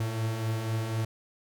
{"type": "beating tone pair", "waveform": "45% pulse", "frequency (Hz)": [108.4, 112.4], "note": ["A2", "A2"], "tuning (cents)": [-25, 37], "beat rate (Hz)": 4, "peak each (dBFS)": [-37, -29], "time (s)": [0, 1.05], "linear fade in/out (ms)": 5, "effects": []}